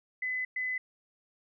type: tone bursts at uneven times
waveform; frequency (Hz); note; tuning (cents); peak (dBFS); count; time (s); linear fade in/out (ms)
sine; 2015; B6; +34; -30; 2; 0.22-0.45 / 0.56-0.78; 5
effects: none